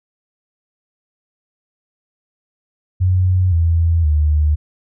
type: tone with pitch steps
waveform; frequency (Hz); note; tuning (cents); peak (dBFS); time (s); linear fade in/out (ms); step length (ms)
sine; 91.9 / 83.3 / 75.51; F#2 / E2 / D2; -11 / +19 / +49; -11; 3-4.56; 20; 520
effects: none